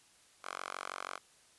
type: tone with high-pass filter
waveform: 5% pulse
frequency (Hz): 46.25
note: F#1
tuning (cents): 0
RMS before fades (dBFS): -43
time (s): 0.42-1.2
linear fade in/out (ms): 50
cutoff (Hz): 990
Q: 3.1
effects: white hiss -64 dBFS RMS until 1.58 s + resampled to 24000 Hz